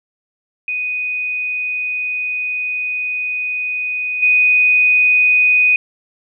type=tone with level steps; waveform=sine; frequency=2489 Hz; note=D#7; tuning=in tune; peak=-18 / -9 dBFS; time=0.68-5.76 s; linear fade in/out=2 ms; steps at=4.22 s; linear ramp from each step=10 ms; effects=none